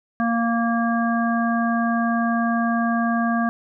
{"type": "harmonic tone", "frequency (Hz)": 232.1, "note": "A#3", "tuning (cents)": -7, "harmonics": [1, 3, 5, 7], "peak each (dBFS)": [-20, -25, -27, -28], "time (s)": [0.2, 3.49], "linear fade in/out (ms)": 0, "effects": []}